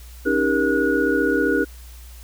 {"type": "tone cluster", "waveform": "sine", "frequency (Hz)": [276.9, 312.2, 399.9, 472.1, 1456], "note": ["C#4", "D#4", "G4", "A#4", "F#6"], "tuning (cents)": [-2, 6, 35, 22, -28], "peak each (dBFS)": -23, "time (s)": [0.25, 1.65], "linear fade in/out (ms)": 20, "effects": ["added 60 Hz sine -38 dBFS peak until 2.23 s", "white hiss -48 dBFS RMS until 2.23 s"]}